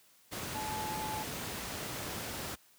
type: tone in noise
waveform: sine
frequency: 861 Hz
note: A5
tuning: 38 cents flat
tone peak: -37 dBFS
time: 0.54-1.24 s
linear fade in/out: 20 ms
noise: pink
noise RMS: -39 dBFS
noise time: 0.31-2.56 s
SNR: -1 dB
effects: white hiss -64 dBFS RMS until 2.78 s + high-pass 80 Hz 12 dB/octave